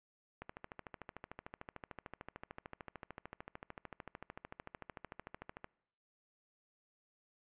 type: click train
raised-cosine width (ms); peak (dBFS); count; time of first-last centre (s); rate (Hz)
0.5; -30; 71; 0.42-5.644; 13.4
effects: noise-tail reverb RT60 0.8 s tail -25 dB re dry + resampled to 8000 Hz